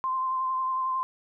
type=tone with vibrato; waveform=sine; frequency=1042 Hz; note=C6; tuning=7 cents flat; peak=-25 dBFS; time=0.04-1.03 s; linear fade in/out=0 ms; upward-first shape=triangle; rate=11 Hz; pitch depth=25 cents each way; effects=none